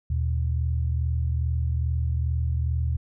sine tone pair together, 77.6 / 120 Hz, D#2 / B2, -4 / -49 cents, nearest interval minor sixth, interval 755 cents, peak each -23 / -28 dBFS, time 0.1-2.97 s, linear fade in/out 5 ms, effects none

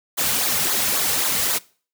white noise with flanger, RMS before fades -21 dBFS, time 0.17-1.59 s, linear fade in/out 20 ms, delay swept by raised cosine 0.35 to 3.15 ms, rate 3.7 Hz, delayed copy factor -0.65, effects noise-tail reverb RT60 0.4 s tail -22 dB re dry

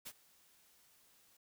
white noise with ADSR envelope, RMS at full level -45 dBFS, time 0.05-1.37 s, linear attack 20 ms, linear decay 53 ms, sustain -23 dB, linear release 5 ms, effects none

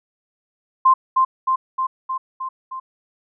sine tone with echo, 1046.5 Hz, C6, in tune, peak -9 dBFS, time 0.85-0.94 s, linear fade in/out 10 ms, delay 310 ms, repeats 6, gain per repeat -3 dB, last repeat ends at 2.8 s, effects none

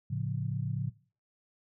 sine chord, A augmented, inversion none, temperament equal with one note detuned, 110.45 / 138.59 / 174.61 Hz, A2 / C#3 / E#3, +7 / 0 / 0 cents, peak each -34 / -33 / -38 dBFS, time 0.1-0.9 s, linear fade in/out 10 ms, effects noise-tail reverb RT60 0.4 s tail -20 dB re dry

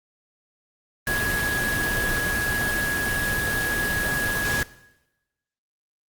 sine tone in noise, 1667 Hz, G#6, 6 cents sharp, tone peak -23 dBFS, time 1.07-4.63 s, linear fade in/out 2 ms, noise pink, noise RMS -27 dBFS, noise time 1.07-4.63 s, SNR +1 dB, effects noise-tail reverb RT60 1.0 s tail -19 dB re dry + Opus 32 kbps

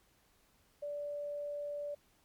sine tone, 582 Hz, D5, 16 cents flat, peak -37 dBFS, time 0.82-1.95 s, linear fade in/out 10 ms, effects pink hiss -70 dBFS RMS until 2.24 s + MP3 96 kbps

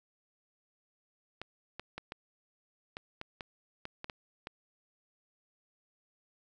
clicks, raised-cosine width 0.3 ms, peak -24 dBFS, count 11, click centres 1.416 / 1.796 / 1.98 / 2.121 / 2.969 / 3.214 / 3.408 / 3.854 / 4.044 / 4.098 / 4.471 s, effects none

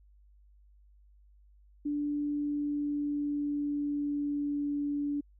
sine tone with pitch glide, 292.1 to 288.7 Hz, D4 to D4, -9 to -30 cents, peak -29 dBFS, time 1.85-5.21 s, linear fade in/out 10 ms, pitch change -21 cents, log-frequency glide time 2.25-4.72 s, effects added 50 Hz sine -57 dBFS peak until 5.39 s

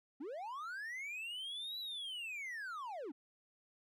triangle linear two-way sweep, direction up then down, 246.9 to 3984 to 246.9 Hz, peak -40 dBFS, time 0.2-3.12 s, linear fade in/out 10 ms, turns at 1.79 s, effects none

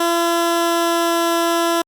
15% pulse tone with pitch glide, 339.5 to 337.3 Hz, F4 to E4, -49 to +40 cents, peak -9 dBFS, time 0-1.82 s, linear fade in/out 5 ms, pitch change -11 cents, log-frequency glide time 0.15-1.35 s, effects Opus 48 kbps

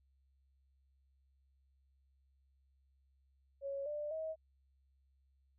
sine tone with pitch steps, 554 / 593.8 / 636.4 Hz, C#5 / D5 / D#5, -1 / +19 / +39 cents, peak -38 dBFS, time 3.61-4.36 s, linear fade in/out 50 ms, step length 250 ms, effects added 67 Hz sine -70 dBFS peak until 5.58 s

